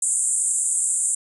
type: band-pass noise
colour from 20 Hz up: white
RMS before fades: -22 dBFS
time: 0.02-1.15 s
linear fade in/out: 5 ms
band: 7300 to 9500 Hz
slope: 96 dB/octave
effects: none